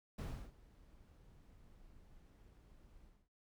brown noise with ADSR envelope, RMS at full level -40 dBFS, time 0.18-3.29 s, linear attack 9 ms, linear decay 320 ms, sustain -22 dB, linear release 240 ms, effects none

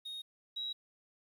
triangle / sine tone pair in turn, 3729 / 3858 Hz, A#7 / B7, 0 / -41 cents, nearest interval minor second, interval 59 cents, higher second, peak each -39 / -36 dBFS, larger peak second, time 0.05-0.22 / 0.56-0.73 s, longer neither, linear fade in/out 10 ms, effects 11-bit

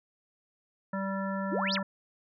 harmonic tone, 194.3 Hz, G3, 15 cents flat, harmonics 1 / 3 / 5 / 7 / 9, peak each -32 / -37 / -39 / -40 / -42 dBFS, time 0.93-1.83 s, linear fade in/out 5 ms
sine exponential two-way sweep, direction up then down, 248.5 to 5680 to 641 Hz, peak -29 dBFS, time 1.51-1.8 s, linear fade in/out 20 ms, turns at 1.74 s
effects none

